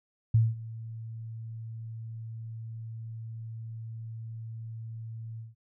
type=tone with ADSR envelope; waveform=sine; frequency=112.9 Hz; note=A2; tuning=45 cents sharp; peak=-17 dBFS; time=0.34-5.55 s; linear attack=7 ms; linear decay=200 ms; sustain=-20 dB; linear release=160 ms; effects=none